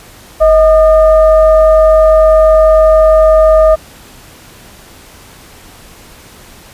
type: tone with frequency modulation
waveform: sine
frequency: 632 Hz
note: D#5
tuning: 27 cents sharp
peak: -3 dBFS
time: 0.4-3.76 s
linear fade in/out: 20 ms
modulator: 585 Hz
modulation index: 0.5
effects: pink hiss -37 dBFS RMS until 6.73 s + resampled to 32000 Hz